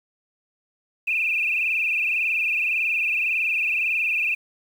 sine tone with frequency modulation, 2546 Hz, D#7, 39 cents sharp, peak -20 dBFS, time 1.07-4.35 s, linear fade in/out 10 ms, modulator 21.8 Hz, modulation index 7.1, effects 8-bit

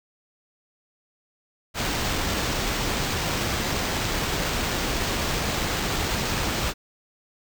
pink noise with sample-and-hold, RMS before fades -26 dBFS, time 1.74-6.74 s, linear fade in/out 50 ms, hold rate 11025 Hz, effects none

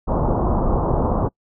pink low-pass noise, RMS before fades -19 dBFS, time 0.07-1.29 s, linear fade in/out 20 ms, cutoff 1100 Hz, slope 48 dB/octave, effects noise-tail reverb RT60 0.1 s tail -26 dB re dry

